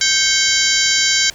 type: harmonic tone with a mistuned harmonic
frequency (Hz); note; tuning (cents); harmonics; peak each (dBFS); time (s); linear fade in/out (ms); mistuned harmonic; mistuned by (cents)
784; G5; 0; 2 / 3 / 4 / 5 / 6 / 7 / 8 / 9; -21 / -21 / -21 / -21 / -21 / -21 / -21 / -21; 0.01-1.3; 2; 3; -120
effects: pink hiss -41 dBFS RMS until 1.34 s